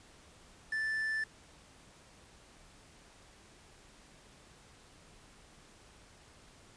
triangle tone with quantisation, 1760 Hz, A6, in tune, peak -30 dBFS, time 0.72-1.24 s, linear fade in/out 5 ms, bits 8, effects pink hiss -59 dBFS RMS until 6.76 s + resampled to 22050 Hz

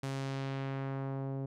sawtooth tone with low-pass filter sweep, 135.6 Hz, C#3, 38 cents flat, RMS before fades -37 dBFS, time 0.03-1.46 s, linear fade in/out 5 ms, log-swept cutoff 9700 to 520 Hz, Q 0.86, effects none

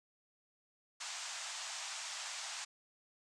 white band-pass noise, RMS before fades -44 dBFS, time 1-2.65 s, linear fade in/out 10 ms, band 660 to 8000 Hz, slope 48 dB/octave, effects none

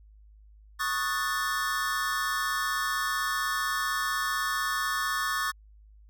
square chord, D# half-diminished seventh, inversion third, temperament equal, 1108.7 / 1244.5 / 1480 / 1760 Hz, C#6 / D#6 / F#6 / A6, 0 / 0 / 0 / 0 cents, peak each -33 / -34 / -36 / -32 dBFS, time 0.79-5.52 s, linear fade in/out 20 ms, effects added 52 Hz sine -51 dBFS peak until 6.09 s

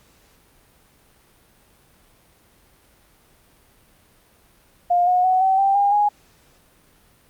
sine tone with pitch steps, 706 / 725 / 744.5 / 764.6 / 785.2 / 806.3 / 828 Hz, F5 / F#5 / F#5 / G5 / G5 / G5 / G#5, +19 / -35 / +11 / -43 / +3 / +49 / -5 cents, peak -14 dBFS, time 4.9-6.09 s, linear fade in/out 10 ms, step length 170 ms, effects pink hiss -56 dBFS RMS until 7.29 s + Opus 48 kbps

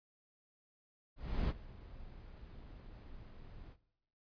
brown noise with ADSR envelope, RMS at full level -32 dBFS, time 1.16-3.77 s, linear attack 330 ms, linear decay 38 ms, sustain -20 dB, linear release 72 ms, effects noise-tail reverb RT60 0.8 s tail -18 dB re dry + resampled to 11025 Hz

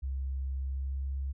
sine tone with pitch glide, 66.8 to 67.85 Hz, C2 to C#2, +36 to -36 cents, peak -31 dBFS, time 0.02-1.33 s, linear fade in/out 20 ms, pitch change +28 cents, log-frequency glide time 0.61-1.11 s, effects none

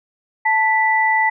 sine tone pair together, 880 / 1975.5 Hz, A5 / B6, 0 / 0 cents, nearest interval octave + major second, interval 1400 cents, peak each -16 dBFS, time 0.45-1.3 s, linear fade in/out 10 ms, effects none

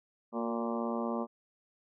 harmonic tone with a mistuned harmonic, 116.2 Hz, A#2, 5 cents flat, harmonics 2 / 3 / 4 / 5 / 6 / 7 / 8 / 9 / 10, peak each -34 / -40 / -40 / -39 / -44 / -44 / -45 / -43 / -44 dBFS, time 0.32-1.27 s, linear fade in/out 50 ms, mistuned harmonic 3, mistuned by +39 cents, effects none

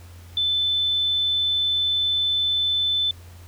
sine tone, 3520 Hz, A7, in tune, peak -19 dBFS, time 0.37-3.11 s, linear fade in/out 2 ms, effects added 87 Hz sine -41 dBFS peak until 3.47 s + pink hiss -51 dBFS RMS until 3.47 s

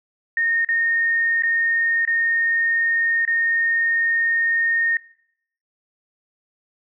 sine tone with dropouts, 1841 Hz, A#6, 22 cents flat, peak -17 dBFS, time 0.37-4.97 s, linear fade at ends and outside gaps 2 ms, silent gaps 0.648-0.688 / 1.423-1.434 / 2.052-2.075 / 3.252-3.276 s, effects noise-tail reverb RT60 0.7 s tail -21 dB re dry

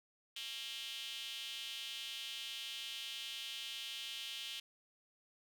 square tone with high-pass filter, 124.8 Hz, B2, 19 cents sharp, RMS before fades -45 dBFS, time 0.36-4.6 s, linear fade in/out 5 ms, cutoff 3100 Hz, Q 4.8, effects none

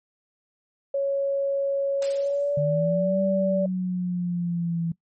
sine tone with pitch glide, 554.4 to 579.6 Hz, C#5 to D5, 0 to -23 cents, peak -21 dBFS, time 0.94-3.66 s, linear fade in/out 5 ms, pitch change +77 cents, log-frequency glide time 2.13-2.62 s
blue noise with exponential decay, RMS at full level -29 dBFS, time 2.02-2.62 s, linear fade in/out 2 ms, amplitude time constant 130 ms
sine exponential two-way sweep, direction up then down, 146.83 to 193.7 to 166.1 Hz, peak -23 dBFS, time 2.57-4.92 s, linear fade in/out 5 ms, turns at 3.21 s
effects noise-tail reverb RT60 0.1 s tail -20 dB re dry + MP3 32 kbps

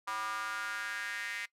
square tone with high-pass filter sweep, 108.9 Hz, A2, 17 cents flat, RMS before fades -38 dBFS, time 0.07-1.46 s, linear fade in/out 10 ms, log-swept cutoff 1100 to 2000 Hz, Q 4.8, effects noise-tail reverb RT60 0.1 s tail -20 dB re dry + low-pass 12000 Hz 12 dB/octave

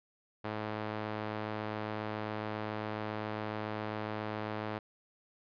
sawtooth tone with band-pass filter, 107.3 Hz, A2, 43 cents flat, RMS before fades -38 dBFS, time 0.44-4.79 s, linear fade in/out 10 ms, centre 900 Hz, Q 0.55, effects resampled to 11025 Hz

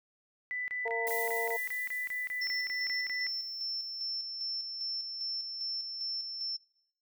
sine tone bursts, 1991 Hz, B6, 14 cents sharp, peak -33 dBFS, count 14, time 0.51-3.267 s, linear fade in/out 0 ms, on 170 ms, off 29 ms
harmonic tone, 229.8 Hz, A#3, 25 cents flat, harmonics 2 / 3 / 4, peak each -34 / -38 / -40 dBFS, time 0.85-1.57 s, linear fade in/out 10 ms
violet noise with exponential decay, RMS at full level -37 dBFS, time 1.07-4.2 s, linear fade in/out 0 ms, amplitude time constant 680 ms
sine tone with tremolo, 5360 Hz, E8, 28 cents sharp, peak -32 dBFS, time 2.41-6.57 s, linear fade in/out 10 ms, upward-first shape square, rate 2.5 Hz, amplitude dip 40%
effects noise-tail reverb RT60 0.7 s tail -23 dB re dry

